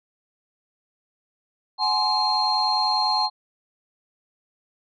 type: tone cluster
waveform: sine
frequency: 752 / 842 / 1041 / 4208 Hz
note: F#5 / G#5 / C6 / C8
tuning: +28 / +24 / -9 / +9 cents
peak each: -27 / -23 / -26 / -22 dBFS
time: 1.78-3.3 s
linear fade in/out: 50 ms
effects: tanh soft clip ceiling -11 dBFS